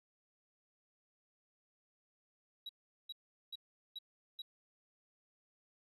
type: tone bursts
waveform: triangle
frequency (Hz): 3875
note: B7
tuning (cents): -34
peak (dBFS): -40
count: 5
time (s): 2.66-4.42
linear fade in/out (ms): 5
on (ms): 32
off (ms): 400
effects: tanh soft clip ceiling -38 dBFS + resampled to 32000 Hz